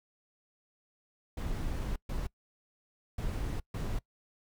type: noise bursts at uneven times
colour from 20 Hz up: brown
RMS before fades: -34 dBFS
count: 4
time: 1.37-1.96 / 2.09-2.27 / 3.18-3.6 / 3.74-3.99 s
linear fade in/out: 5 ms
effects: noise-tail reverb RT60 0.1 s tail -23 dB re dry